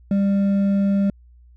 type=tone with hard clipping; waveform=triangle; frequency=198.3 Hz; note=G3; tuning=20 cents sharp; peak=-17 dBFS; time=0.11-1.1 s; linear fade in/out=2 ms; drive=8 dB; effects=added 60 Hz sine -46 dBFS peak until 1.56 s